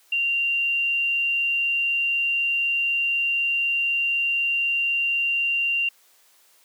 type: tone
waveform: sine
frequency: 2772 Hz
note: F7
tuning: 14 cents flat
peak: -20 dBFS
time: 0.12-5.89 s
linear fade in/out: 5 ms
effects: white hiss -58 dBFS RMS until 6.64 s + high-pass 400 Hz 12 dB/octave